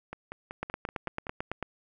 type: two click trains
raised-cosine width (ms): 0.5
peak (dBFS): -17 / -23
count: 10 / 7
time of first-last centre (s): 0.63-1.627 / 0.13-1.269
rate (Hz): 9.03 / 5.27
effects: none